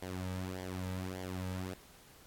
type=tone with flanger; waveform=sawtooth; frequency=92.5 Hz; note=F#2; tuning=in tune; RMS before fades=-40 dBFS; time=0.02-1.74 s; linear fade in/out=5 ms; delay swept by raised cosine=0.76 to 2.86 ms; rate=1.7 Hz; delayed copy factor=-0.7; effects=pink hiss -59 dBFS RMS until 2.26 s + AAC 64 kbps